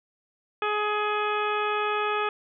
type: harmonic tone with a mistuned harmonic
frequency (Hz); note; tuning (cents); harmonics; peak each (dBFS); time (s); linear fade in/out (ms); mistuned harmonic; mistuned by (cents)
420; G#4; +19; 1 / 2 / 3 / 4 / 5 / 6 / 7 / 8; -29 / -31 / -28 / -35 / -42 / -33 / -44 / -40; 0.62-2.29; 2; 7; +20
effects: none